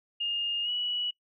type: tone with pitch glide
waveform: sine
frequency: 2831 to 2936 Hz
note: F7 to F#7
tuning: +23 to -14 cents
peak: -28 dBFS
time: 0.2-1.11 s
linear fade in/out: 10 ms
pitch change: +63 cents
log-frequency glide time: 0.63-0.7 s
effects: noise-tail reverb RT60 0.1 s tail -22 dB re dry